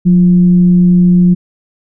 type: tone with frequency modulation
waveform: sine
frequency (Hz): 178.7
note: F3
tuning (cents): +40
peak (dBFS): -4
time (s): 0.05-1.35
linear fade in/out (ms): 20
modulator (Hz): 164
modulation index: 0.22
effects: none